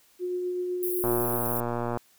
sine tone with tremolo, 360 Hz, F#4, 47 cents flat, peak -26 dBFS, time 0.19-1.39 s, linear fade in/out 50 ms, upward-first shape triangle, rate 7.9 Hz, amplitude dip 25%
pink high-pass noise, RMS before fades -32 dBFS, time 0.83-1.6 s, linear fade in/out 0 ms, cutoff 11000 Hz, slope 48 dB/octave
click train, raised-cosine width 1 ms, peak -16 dBFS, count 112, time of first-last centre 1.04-1.973 s, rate 119 Hz
effects white hiss -61 dBFS RMS until 2.18 s

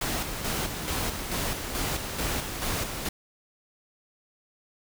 pink noise with tremolo, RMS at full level -29 dBFS, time 0.01-3.09 s, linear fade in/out 5 ms, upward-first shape square, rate 2.3 Hz, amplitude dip 45%, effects none

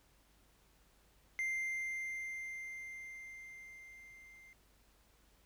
triangle tone with level ramp, 2093 Hz, C7, in tune, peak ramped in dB -32 to -55 dBFS, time 1.39-4.53 s, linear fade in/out 0 ms, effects added 50 Hz sine -70 dBFS peak until 5.45 s + pink hiss -70 dBFS RMS until 5.45 s

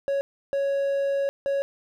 triangle tone bursts at uneven times, 555 Hz, C#5, 2 cents sharp, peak -20 dBFS, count 3, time 0.08-0.21 / 0.53-1.29 / 1.46-1.62 s, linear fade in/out 0 ms, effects none

